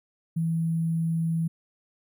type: tone with sample-and-hold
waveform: sine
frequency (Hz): 164.2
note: E3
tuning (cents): -6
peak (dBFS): -23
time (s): 0.36-1.48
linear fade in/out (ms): 10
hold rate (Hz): 11025
effects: none